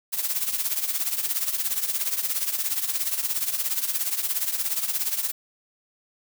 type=noise with tremolo; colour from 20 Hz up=blue; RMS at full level=-23 dBFS; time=0.12-5.32 s; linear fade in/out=20 ms; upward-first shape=triangle; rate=17 Hz; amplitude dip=80%; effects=none